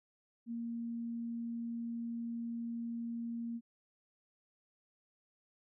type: tone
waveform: sine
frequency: 233.1 Hz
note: A#3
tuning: in tune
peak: -37 dBFS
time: 0.46-3.61 s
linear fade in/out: 50 ms
effects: none